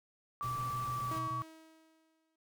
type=tone with pitch glide; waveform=sine; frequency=1162 to 1131.5 Hz; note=D6 to C#6; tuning=-19 to +35 cents; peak=-35 dBFS; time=0.41-1.42 s; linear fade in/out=0 ms; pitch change=-46 cents; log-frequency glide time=0.98-1.25 s
type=noise; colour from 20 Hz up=pink; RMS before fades=-49 dBFS; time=0.42-1.19 s; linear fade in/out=10 ms
type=tone bursts; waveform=sine; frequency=123.47 Hz; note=B2; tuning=in tune; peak=-40 dBFS; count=7; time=0.44-1.424 s; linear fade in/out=5 ms; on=120 ms; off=24 ms
type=tone with exponential decay; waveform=sawtooth; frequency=320 Hz; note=D#4; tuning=49 cents sharp; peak=-36 dBFS; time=1.11-2.36 s; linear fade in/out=5 ms; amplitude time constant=270 ms
effects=none